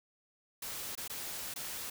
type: noise with dropouts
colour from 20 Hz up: white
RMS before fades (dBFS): -41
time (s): 0.62-1.9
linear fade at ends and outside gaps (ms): 5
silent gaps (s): 0.953-0.975 / 1.079-1.097 / 1.54-1.559
effects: none